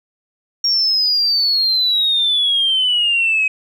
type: exponential sweep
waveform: sine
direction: down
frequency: 5588 to 2527 Hz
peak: -12 dBFS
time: 0.64-3.48 s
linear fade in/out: 5 ms
effects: tanh soft clip ceiling -8 dBFS